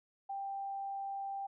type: tone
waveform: sine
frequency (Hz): 788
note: G5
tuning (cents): +9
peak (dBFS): -37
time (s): 0.29-1.47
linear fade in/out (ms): 10
effects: none